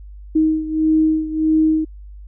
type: beating tone pair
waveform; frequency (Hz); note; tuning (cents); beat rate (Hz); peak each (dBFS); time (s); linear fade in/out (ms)
sine; 313.8 / 315.4; D#4 / D#4; +15 / +24; 1.6; -15 / -19; 0.35-1.85; 10
effects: added 50 Hz sine -34 dBFS peak until 2.27 s